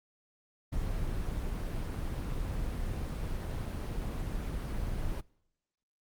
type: noise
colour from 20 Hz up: brown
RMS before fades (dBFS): -34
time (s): 0.72-5.21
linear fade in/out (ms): 10
effects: noise-tail reverb RT60 0.8 s tail -25 dB re dry + Opus 24 kbps